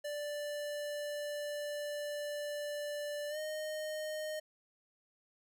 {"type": "tone with pitch glide", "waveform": "square", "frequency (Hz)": [587.3, 616.9], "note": ["D5", "D#5"], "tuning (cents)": [0, -15], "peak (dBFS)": -38, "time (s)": [0.04, 4.4], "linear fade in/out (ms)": 10, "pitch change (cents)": 85, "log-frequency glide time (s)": [3.29, 3.38], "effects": []}